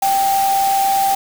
sine tone in noise, 784 Hz, G5, in tune, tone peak -13 dBFS, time 0.02-1.15 s, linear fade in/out 5 ms, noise white, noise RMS -25 dBFS, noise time 0.02-1.15 s, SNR +9 dB, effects none

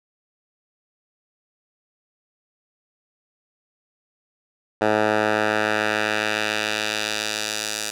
10% pulse tone with band-pass filter sweep, 107.1 Hz, A2, 46 cents flat, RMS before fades -23 dBFS, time 4.81-7.91 s, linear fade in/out 10 ms, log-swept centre 870 to 6600 Hz, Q 0.94, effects none

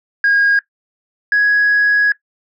sine tone pair in turn, 1633 / 1666.4 Hz, G#6 / G#6, -30 / +5 cents, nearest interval unison, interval 35 cents, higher second, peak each -8 dBFS, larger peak neither, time 0.24-0.59 / 1.32-2.12 s, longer second, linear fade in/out 2 ms, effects noise-tail reverb RT60 0.1 s tail -19 dB re dry + tanh soft clip ceiling -7 dBFS

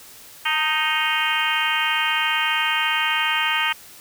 harmonic tone with a mistuned harmonic, 311.6 Hz, D#4, 3 cents sharp, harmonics 3 / 4 / 5 / 6 / 7 / 8 / 9 / 10, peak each -27 / -27 / -27 / -27 / -27 / -27 / -27 / -27 dBFS, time 0.45-3.73 s, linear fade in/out 10 ms, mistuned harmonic 3, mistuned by -39 cents, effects white hiss -44 dBFS RMS until 4 s

